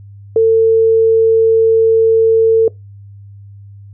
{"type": "tone", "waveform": "sine", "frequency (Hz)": 450, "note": "A4", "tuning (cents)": 39, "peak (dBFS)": -6, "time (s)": [0.36, 2.68], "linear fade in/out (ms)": 2, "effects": ["noise-tail reverb RT60 0.2 s tail -23 dB re dry", "added 100 Hz sine -33 dBFS peak until 3.93 s"]}